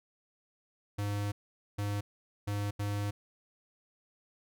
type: tone bursts at uneven times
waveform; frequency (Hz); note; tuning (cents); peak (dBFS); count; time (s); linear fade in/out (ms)
square; 102.3; G#2; -26; -32; 4; 0.98-1.32 / 1.78-2.01 / 2.47-2.71 / 2.79-3.11; 10
effects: none